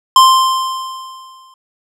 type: tone with exponential decay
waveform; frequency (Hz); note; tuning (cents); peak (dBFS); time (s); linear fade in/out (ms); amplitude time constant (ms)
square; 1046.5; C6; 0; -3; 0.16-1.54; 2; 300
effects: low-pass 10000 Hz 12 dB/octave